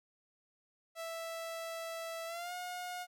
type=tone with pitch glide; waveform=sawtooth; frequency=659.3 to 719 Hz; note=E5 to F#5; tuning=0 to -50 cents; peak=-36 dBFS; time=0.95-3.07 s; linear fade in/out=50 ms; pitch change=+150 cents; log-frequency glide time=2.26-2.53 s; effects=none